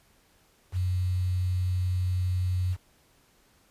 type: tone with quantisation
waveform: sine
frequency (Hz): 91.2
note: F#2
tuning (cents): -24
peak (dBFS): -24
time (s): 0.72-2.77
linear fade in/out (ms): 50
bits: 8
effects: pink hiss -63 dBFS RMS until 3.7 s + resampled to 32000 Hz